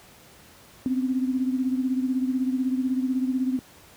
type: beating tone pair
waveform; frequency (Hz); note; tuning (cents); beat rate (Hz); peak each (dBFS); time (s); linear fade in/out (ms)
sine; 255.9 / 271.9; C4 / C#4; -38 / -33; 16; -23 / -29; 0.86-3.59; 0
effects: pink hiss -51 dBFS RMS until 3.96 s + high-pass 60 Hz 12 dB/octave